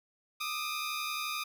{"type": "tone pair together", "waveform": "15% pulse", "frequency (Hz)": [1200, 1271.4], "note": ["D6", "D#6"], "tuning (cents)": [37, 37], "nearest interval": "minor second", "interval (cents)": 100, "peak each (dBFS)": [-29, -32], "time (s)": [0.4, 1.44], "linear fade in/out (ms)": 10, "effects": []}